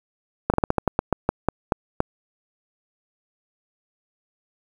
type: slowing click train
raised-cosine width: 1 ms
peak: -4 dBFS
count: 13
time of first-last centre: 0.5-2.004 s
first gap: 38 ms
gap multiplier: 1.2
effects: 7-bit